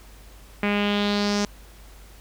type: tone with low-pass filter sweep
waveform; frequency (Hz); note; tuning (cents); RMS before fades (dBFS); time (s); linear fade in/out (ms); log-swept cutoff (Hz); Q
sawtooth; 204.9; G#3; -23; -23; 0.63-1.45; 2; 2300 to 6000; 3.5
effects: added 50 Hz sine -45 dBFS peak until 2.2 s + pink hiss -51 dBFS RMS until 2.2 s